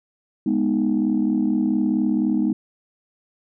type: chord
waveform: sine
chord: G# minor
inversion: none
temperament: equal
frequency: 207.7 / 246.9 / 311.1 Hz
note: G#3 / B3 / D#4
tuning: 0 / 0 / 0 cents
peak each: -21 dBFS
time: 0.46-2.53 s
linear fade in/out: 5 ms
effects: tanh soft clip ceiling -11 dBFS